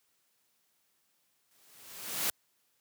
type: noise with exponential growth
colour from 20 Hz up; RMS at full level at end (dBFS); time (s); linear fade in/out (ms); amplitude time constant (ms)
white; -29; 1.51-2.3; 1; 170
effects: white hiss -74 dBFS RMS until 2.8 s + high-pass 100 Hz 12 dB/octave